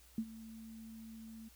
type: tone with ADSR envelope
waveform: sine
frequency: 223.2 Hz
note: A3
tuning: 25 cents sharp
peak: -31 dBFS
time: 0.18-1.49 s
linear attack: 3 ms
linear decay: 60 ms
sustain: -17 dB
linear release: 12 ms
effects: added 60 Hz sine -63 dBFS peak until 1.55 s + white hiss -64 dBFS RMS until 1.55 s